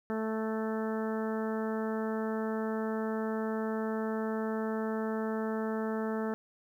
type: harmonic tone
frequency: 220 Hz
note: A3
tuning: in tune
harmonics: 1 / 2 / 3 / 4 / 5 / 6 / 7 / 8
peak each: -33 / -35 / -41 / -43 / -48 / -44 / -49 / -48 dBFS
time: 0.1-6.34 s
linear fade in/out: 0 ms
effects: 11-bit